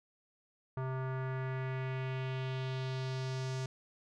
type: tone with low-pass filter sweep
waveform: square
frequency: 130.81 Hz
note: C3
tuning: in tune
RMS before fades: -37 dBFS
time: 0.77-3.66 s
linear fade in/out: 2 ms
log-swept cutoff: 1200 to 6400 Hz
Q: 1.9
effects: none